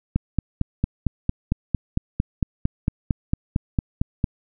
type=click train; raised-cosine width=5 ms; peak=-7 dBFS; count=19; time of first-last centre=0.16-4.242 s; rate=4.41 Hz; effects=none